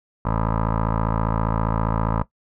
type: tone with low-pass filter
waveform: 15% pulse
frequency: 55 Hz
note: A1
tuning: in tune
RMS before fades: -22 dBFS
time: 0.25-2.23 s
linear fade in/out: 5 ms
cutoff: 1100 Hz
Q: 4.3
effects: noise-tail reverb RT60 0.1 s tail -17 dB re dry

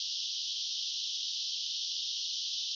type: band-pass noise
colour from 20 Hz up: pink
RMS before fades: -36 dBFS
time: 0-2.75 s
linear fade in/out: 2 ms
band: 3000 to 5900 Hz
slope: 96 dB/octave
effects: none

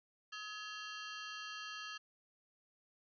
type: ring-modulated tone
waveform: 20% pulse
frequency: 1480 Hz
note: F#6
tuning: in tune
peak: -36 dBFS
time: 0.32-1.98 s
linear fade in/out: 10 ms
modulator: 209 Hz
effects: resampled to 16000 Hz + 13-bit

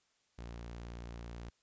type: tone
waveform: sawtooth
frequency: 58.4 Hz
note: A#1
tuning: 4 cents sharp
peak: -40 dBFS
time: 0.38-1.5 s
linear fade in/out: 10 ms
effects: white hiss -75 dBFS RMS until 1.62 s + resampled to 16000 Hz

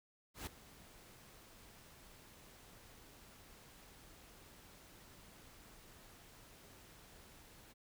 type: noise with ADSR envelope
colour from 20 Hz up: pink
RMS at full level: -44 dBFS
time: 0.34-7.74 s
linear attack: 130 ms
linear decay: 4 ms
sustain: -16 dB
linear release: 27 ms
effects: none

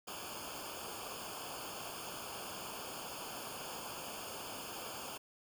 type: noise with comb filter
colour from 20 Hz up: pink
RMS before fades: -45 dBFS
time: 0.07-5.18 s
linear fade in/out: 10 ms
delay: 0.51 ms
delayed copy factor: -0.95
effects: none

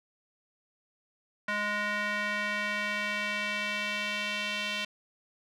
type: tone with band-pass filter sweep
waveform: square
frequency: 207.7 Hz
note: G#3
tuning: in tune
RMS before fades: -32 dBFS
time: 1.48-4.85 s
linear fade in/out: 5 ms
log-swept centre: 1700 to 2900 Hz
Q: 2.2
effects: none

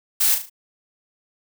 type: noise with echo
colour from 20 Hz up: blue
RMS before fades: -18 dBFS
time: 0.2-0.35 s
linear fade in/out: 10 ms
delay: 37 ms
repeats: 4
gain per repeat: -7 dB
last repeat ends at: 0.498 s
effects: none

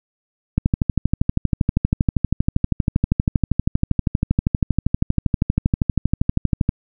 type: click train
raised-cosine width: 5 ms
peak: -3 dBFS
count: 78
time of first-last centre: 0.58-6.691 s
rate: 12.6 Hz
effects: none

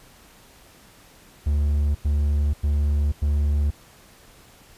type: tone bursts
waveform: triangle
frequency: 73 Hz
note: D2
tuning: 10 cents flat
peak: -16 dBFS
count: 4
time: 1.46-3.708 s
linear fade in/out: 10 ms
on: 490 ms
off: 96 ms
effects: pink hiss -51 dBFS RMS until 4.77 s + resampled to 32000 Hz

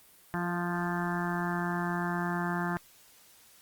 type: harmonic tone with a mistuned harmonic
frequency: 174.9 Hz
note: F3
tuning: 3 cents sharp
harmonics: 1 / 2 / 4 / 5 / 6 / 7 / 8 / 9 / 10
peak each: -32 / -37 / -39 / -39 / -40 / -41 / -43 / -39 / -41 dBFS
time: 0.34-2.77 s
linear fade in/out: 0 ms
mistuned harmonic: 2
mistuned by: -16 cents
effects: white hiss -58 dBFS RMS until 3.61 s + Opus 32 kbps

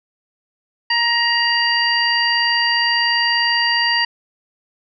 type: harmonic tone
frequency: 941 Hz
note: A#5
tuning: 16 cents sharp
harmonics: 1 / 2 / 3 / 5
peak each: -22 / -18 / -22 / -19 dBFS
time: 0.9-4.05 s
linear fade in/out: 5 ms
effects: none

